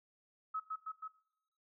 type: tone with echo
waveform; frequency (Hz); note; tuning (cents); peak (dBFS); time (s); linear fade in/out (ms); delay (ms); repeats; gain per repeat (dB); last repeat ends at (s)
sine; 1284; E6; -46; -35; 0.54-0.6; 10; 160; 3; -2; 1.08
effects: noise-tail reverb RT60 0.8 s tail -19 dB re dry